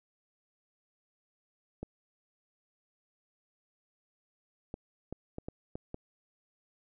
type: clicks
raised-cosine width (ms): 2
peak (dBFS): -25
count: 7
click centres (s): 1.83 / 4.741 / 5.126 / 5.384 / 5.485 / 5.755 / 5.944
effects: none